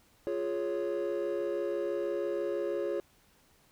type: chord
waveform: triangle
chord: Db major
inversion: first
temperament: equal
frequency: 349.2 / 415.3 / 554.4 Hz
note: F4 / Ab4 / Db5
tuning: 0 / 0 / 0 cents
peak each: -32 dBFS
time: 0.27-3 s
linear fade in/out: 0 ms
effects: tanh soft clip ceiling -22 dBFS + pink hiss -65 dBFS RMS until 3.71 s